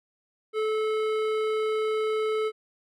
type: tone with hard clipping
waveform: triangle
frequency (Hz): 434.1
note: A4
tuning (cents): -23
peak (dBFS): -26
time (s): 0.53-2.52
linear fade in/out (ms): 50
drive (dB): 17
effects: none